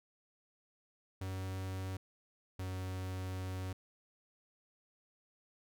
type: tone pair in turn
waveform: 45% pulse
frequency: 94.5 / 93.25 Hz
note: F#2 / F#2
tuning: +37 / +14 cents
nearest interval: unison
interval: 23 cents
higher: first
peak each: -38 / -38 dBFS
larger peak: neither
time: 1.21-1.97 / 2.59-3.73 s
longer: second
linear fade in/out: 5 ms
effects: none